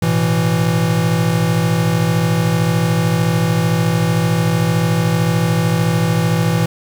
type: chord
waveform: square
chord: A suspended second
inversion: none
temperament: equal with one note detuned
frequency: 110 / 123.47 / 165.39 Hz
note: A2 / B2 / E3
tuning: 0 / 0 / +6 cents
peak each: -20 / -21 / -16 dBFS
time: 0.02-6.66 s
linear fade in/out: 5 ms
effects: 8-bit